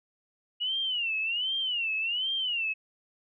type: tone with vibrato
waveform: sine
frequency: 2869 Hz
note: F7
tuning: 46 cents sharp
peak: -27 dBFS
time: 0.6-2.74 s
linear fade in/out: 20 ms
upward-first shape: sine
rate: 1.3 Hz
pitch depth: 180 cents each way
effects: none